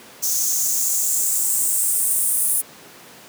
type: noise with high-pass filter sweep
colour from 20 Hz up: blue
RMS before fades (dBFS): -20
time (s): 0.22-2.62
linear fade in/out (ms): 20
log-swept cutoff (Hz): 6100 to 9800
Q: 4.2
effects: pink hiss -43 dBFS RMS until 3.28 s + high-pass 200 Hz 12 dB/octave